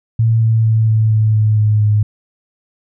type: tone with pitch steps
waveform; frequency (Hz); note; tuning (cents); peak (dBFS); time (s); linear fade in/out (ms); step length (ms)
sine; 113.4 / 112.23 / 111.07 / 109.92 / 108.78 / 107.66 / 106.54 / 105.44; A#2 / A2 / A2 / A2 / A2 / A2 / G#2 / G#2; -47 / +35 / +17 / -1 / -19 / -37 / +45 / +27; -9; 0.19-2.03; 5; 230
effects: none